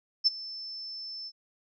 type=tone with ADSR envelope; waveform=sine; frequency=5290 Hz; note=E8; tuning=5 cents sharp; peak=-17 dBFS; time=0.24-1.32 s; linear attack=28 ms; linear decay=22 ms; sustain=-20 dB; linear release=51 ms; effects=none